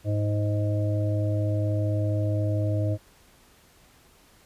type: harmonic tone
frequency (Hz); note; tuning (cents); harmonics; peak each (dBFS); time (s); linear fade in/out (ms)
104.3; G#2; +8; 1 / 3 / 5 / 6; -23 / -32 / -36 / -33; 0.04-2.98; 50
effects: pink hiss -57 dBFS RMS until 4.45 s + resampled to 32000 Hz